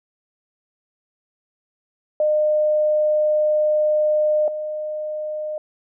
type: tone pair in turn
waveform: sine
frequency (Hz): 608 / 611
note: D#5 / D#5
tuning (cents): -40 / -32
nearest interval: unison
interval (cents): 8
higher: second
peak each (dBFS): -15 / -24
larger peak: first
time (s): 2.2-4.48 / 4.48-5.58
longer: first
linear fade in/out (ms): 2
effects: none